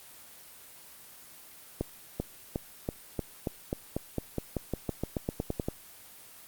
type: accelerating click train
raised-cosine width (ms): 2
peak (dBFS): -16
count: 20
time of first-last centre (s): 1.81-5.685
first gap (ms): 390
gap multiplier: 0.92
effects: white hiss -51 dBFS RMS until 6.47 s + Opus 24 kbps